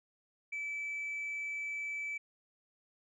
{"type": "tone", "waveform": "sine", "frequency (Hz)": 2309, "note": "D7", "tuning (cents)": -30, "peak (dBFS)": -34, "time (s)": [0.52, 2.18], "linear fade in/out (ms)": 10, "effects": ["tanh soft clip ceiling -34 dBFS"]}